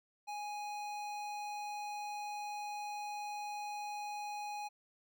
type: tone with notch filter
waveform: square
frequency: 830.6 Hz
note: G#5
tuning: in tune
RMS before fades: -42 dBFS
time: 0.27-4.69 s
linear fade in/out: 20 ms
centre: 12000 Hz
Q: 0.79
effects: none